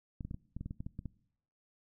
clicks, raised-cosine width 5 ms, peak -28 dBFS, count 12, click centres 0.208 / 0.25 / 0.311 / 0.344 / 0.566 / 0.61 / 0.66 / 0.709 / 0.805 / 0.865 / 0.991 / 1.057 s, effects noise-tail reverb RT60 0.7 s tail -21 dB re dry

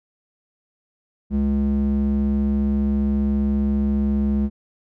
square tone with band-pass filter, 69.8 Hz, C#2, 13 cents sharp, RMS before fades -20 dBFS, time 1.3-4.5 s, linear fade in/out 50 ms, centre 170 Hz, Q 7.5, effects none

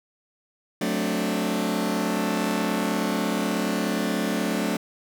sawtooth chord, D dominant seventh, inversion first, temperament just, 183.54 / 220.2 / 264.3 / 293.7 Hz, F#3 / A3 / C4 / D4, -14 / +2 / +18 / 0 cents, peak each -25 / -23 / -28 / -25 dBFS, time 0.81-4.77 s, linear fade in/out 5 ms, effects none

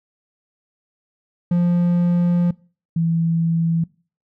triangle / sine tone pair in turn, 174.61 / 165.62 Hz, F3 / E3, 0 / +8 cents, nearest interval minor second, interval 92 cents, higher first, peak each -12 / -16 dBFS, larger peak first, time 1.51-2.51 / 2.96-3.84 s, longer first, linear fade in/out 5 ms, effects noise-tail reverb RT60 0.4 s tail -23 dB re dry

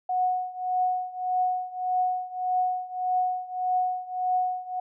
sine tone with tremolo, 734 Hz, F#5, 14 cents flat, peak -20 dBFS, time 0.09-4.8 s, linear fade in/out 5 ms, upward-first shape triangle, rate 1.7 Hz, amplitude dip 90%, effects none

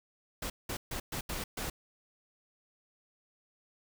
pink noise bursts at uneven times, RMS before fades -37 dBFS, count 6, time 0.42-0.5 / 0.69-0.77 / 0.91-1 / 1.12-1.21 / 1.29-1.44 / 1.57-1.7 s, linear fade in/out 5 ms, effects none

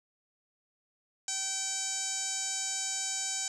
5% pulse tone with low-pass filter, 772 Hz, G5, 27 cents flat, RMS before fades -34 dBFS, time 1.28-3.48 s, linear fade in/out 2 ms, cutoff 7100 Hz, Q 5.5, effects none

